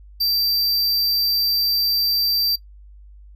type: tone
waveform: square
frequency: 4686 Hz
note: D8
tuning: 5 cents flat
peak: -18 dBFS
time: 0.2-2.56 s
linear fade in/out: 10 ms
effects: noise-tail reverb RT60 0.1 s tail -19 dB re dry + added 50 Hz sine -41 dBFS peak until 3.35 s

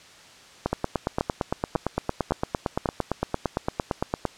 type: two click trains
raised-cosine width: 1 ms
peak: -9 / -9 dBFS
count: 5 / 32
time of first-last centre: 0.66-2.858 / 0.73-4.253 s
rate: 1.82 / 8.8 Hz
effects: white hiss -49 dBFS RMS until 4.37 s + low-pass 6000 Hz 12 dB/octave

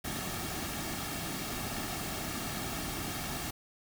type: noise with comb filter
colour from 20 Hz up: pink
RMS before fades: -37 dBFS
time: 0.04-3.51 s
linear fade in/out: 10 ms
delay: 2 ms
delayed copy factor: -0.55
effects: none

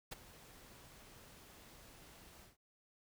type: noise with ADSR envelope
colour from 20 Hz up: pink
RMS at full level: -42 dBFS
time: 0.11-2.57 s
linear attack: 14 ms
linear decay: 16 ms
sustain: -17 dB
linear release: 150 ms
effects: none

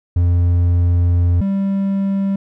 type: tone pair in turn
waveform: triangle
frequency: 87.31 / 196 Hz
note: F2 / G3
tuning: 0 / 0 cents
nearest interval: octave + major second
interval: 1400 cents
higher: second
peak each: -9 / -13 dBFS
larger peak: first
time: 0.16-1.41 / 1.41-2.36 s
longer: first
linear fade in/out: 5 ms
effects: none

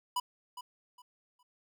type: tone with echo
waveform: square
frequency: 987.8 Hz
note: B5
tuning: in tune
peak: -30 dBFS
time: 0.16-0.2 s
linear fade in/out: 5 ms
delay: 410 ms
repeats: 3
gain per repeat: -12 dB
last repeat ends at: 1.43 s
effects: none

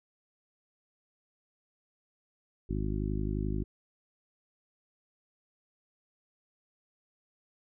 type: harmonic tone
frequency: 51.5 Hz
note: G#1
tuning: 14 cents flat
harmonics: 1 / 2 / 3 / 4 / 5 / 6 / 7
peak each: -33 / -36 / -38 / -39 / -40 / -41 / -41 dBFS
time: 2.69-3.64 s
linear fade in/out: 10 ms
effects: none

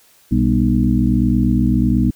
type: harmonic tone with a mistuned harmonic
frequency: 61.5 Hz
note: B1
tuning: 7 cents flat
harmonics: 1 / 2 / 3 / 4 / 5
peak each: -19 / -19 / -18 / -17 / -21 dBFS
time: 0.31-2.11 s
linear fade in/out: 10 ms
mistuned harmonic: 3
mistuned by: +120 cents
effects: white hiss -52 dBFS RMS until 2.15 s

